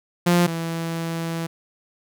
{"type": "tone pair in turn", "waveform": "sawtooth", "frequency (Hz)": [174.61, 165.57], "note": ["F3", "E3"], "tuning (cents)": [0, 8], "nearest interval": "minor second", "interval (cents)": 92, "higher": "first", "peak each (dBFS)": [-11, -21], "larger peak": "first", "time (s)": [[0.26, 0.47], [0.47, 1.47]], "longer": "second", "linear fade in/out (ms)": 10, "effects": []}